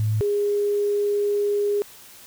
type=tone pair in turn; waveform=sine; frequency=107.8 / 410.1 Hz; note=A2 / G#4; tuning=-35 / -22 cents; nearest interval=octave + major seventh; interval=2313 cents; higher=second; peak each=-19 dBFS; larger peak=neither; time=0-0.21 / 0.21-1.82 s; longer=second; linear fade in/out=0 ms; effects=white hiss -46 dBFS RMS until 2.26 s